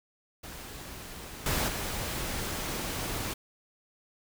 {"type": "noise with level steps", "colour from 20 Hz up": "pink", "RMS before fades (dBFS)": [-43, -29, -34], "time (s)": [0.43, 3.34], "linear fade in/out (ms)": 10, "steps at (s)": [1.46, 1.68], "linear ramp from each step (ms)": 2, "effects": []}